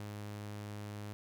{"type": "tone", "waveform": "sawtooth", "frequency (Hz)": 103.83, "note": "G#2", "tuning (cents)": 0, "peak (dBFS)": -38, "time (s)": [0, 1.13], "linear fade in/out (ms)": 0, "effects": []}